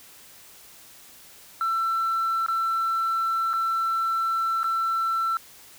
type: tone with dropouts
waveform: sine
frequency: 1340 Hz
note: E6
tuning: 28 cents sharp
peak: -20 dBFS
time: 1.61-5.37 s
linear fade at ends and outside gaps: 1 ms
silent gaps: 2.463-2.484 / 3.532-3.537 / 4.632-4.642 s
effects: tanh soft clip ceiling -20 dBFS + white hiss -49 dBFS RMS until 5.78 s